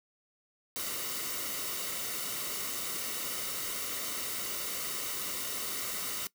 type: noise with comb filter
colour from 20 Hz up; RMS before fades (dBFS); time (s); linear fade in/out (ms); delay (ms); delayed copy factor
white; -36; 0.76-6.27; 0; 1.2; -0.55
effects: noise-tail reverb RT60 0.1 s tail -20 dB re dry